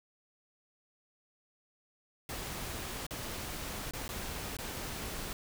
pink noise with dropouts, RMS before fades -40 dBFS, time 2.29-5.33 s, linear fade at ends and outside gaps 1 ms, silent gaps 3.066-3.108 / 3.91-3.935 / 4.08-4.09 / 4.568-4.587 s, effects none

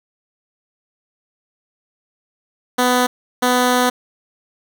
10% pulse tone bursts at uneven times, 249 Hz, B3, 14 cents sharp, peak -5 dBFS, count 2, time 2.78-3.07 / 3.42-3.9 s, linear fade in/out 10 ms, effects none

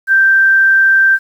sine tone, 1568 Hz, G6, in tune, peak -6 dBFS, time 0.07-1.19 s, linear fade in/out 50 ms, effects 7-bit

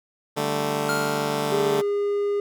10% pulse chord, D suspended fourth, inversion none, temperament just, 146.83 / 195.78 / 220.2 Hz, D3 / G3 / A3, 0 / -2 / +2 cents, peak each -19 / -24 / -20 dBFS, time 0.36-1.82 s, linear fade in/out 20 ms
square tone with exponential decay, 1400 Hz, F6, 4 cents sharp, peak -24 dBFS, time 0.89-1.91 s, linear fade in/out 2 ms, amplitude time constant 220 ms
triangle tone, 407.3 Hz, G#4, 34 cents flat, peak -19 dBFS, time 1.52-2.4 s, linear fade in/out 2 ms
effects none

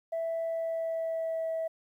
sine tone with pitch glide, 659.3 to 650.2 Hz, E5 to E5, 0 to -24 cents, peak -28 dBFS, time 0.12-1.68 s, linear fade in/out 10 ms, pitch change -24 cents, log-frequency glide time 0.42-1.49 s, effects tanh soft clip ceiling -27 dBFS + 11-bit

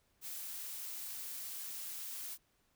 blue noise, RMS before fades -44 dBFS, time 0.21-2.38 s, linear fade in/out 50 ms, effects pink hiss -75 dBFS RMS until 2.75 s

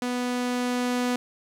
sawtooth tone with level ramp, 246.9 Hz, B3, in tune, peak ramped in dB -22 to -19 dBFS, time 0.02-1.16 s, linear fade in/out 2 ms, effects low-pass 10000 Hz 12 dB/octave + 9-bit

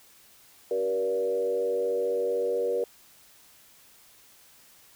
sine tone with frequency modulation, 477.4 Hz, A#4, 41 cents sharp, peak -24 dBFS, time 0.71-2.84 s, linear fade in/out 2 ms, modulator 95.8 Hz, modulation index 0.87, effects white hiss -56 dBFS RMS until 4.95 s

